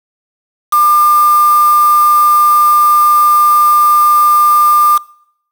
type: tone with quantisation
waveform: sine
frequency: 1199 Hz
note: D6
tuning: 36 cents sharp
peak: -6 dBFS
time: 0.72-4.98 s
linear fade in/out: 10 ms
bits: 3
effects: noise-tail reverb RT60 0.7 s tail -24 dB re dry